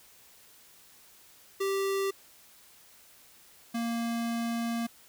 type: tone pair in turn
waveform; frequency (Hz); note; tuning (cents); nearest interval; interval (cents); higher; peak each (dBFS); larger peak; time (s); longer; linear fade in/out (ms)
square; 391.1 / 232.5; G4 / A#3; -4 / -4; major sixth; 900; first; -28 / -30; first; 1.6-2.11 / 3.74-4.87; second; 10
effects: white hiss -57 dBFS RMS until 5.08 s